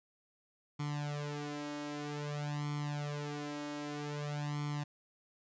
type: tone with flanger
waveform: sawtooth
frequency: 146.83 Hz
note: D3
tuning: in tune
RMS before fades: -39 dBFS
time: 0.79-4.84 s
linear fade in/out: 10 ms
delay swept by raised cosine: 0.91 to 3.21 ms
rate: 0.52 Hz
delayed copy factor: +0.9
effects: resampled to 16000 Hz + 12-bit